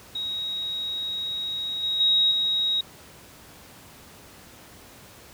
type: tone with level steps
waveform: sine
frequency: 3795 Hz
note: A#7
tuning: 30 cents sharp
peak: -27 / -23 / -17 / -21 dBFS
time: 0.15-2.81 s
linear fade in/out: 5 ms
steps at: 1.83 / 2 / 2.31 s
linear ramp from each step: 5 ms
effects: pink hiss -48 dBFS RMS until 5.33 s + high-pass 60 Hz 12 dB/octave